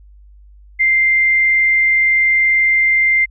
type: tone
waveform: sine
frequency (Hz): 2093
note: C7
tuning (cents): 0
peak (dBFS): -10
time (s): 0.79-3.26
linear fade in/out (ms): 20
effects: added 50 Hz sine -40 dBFS peak until 3.3 s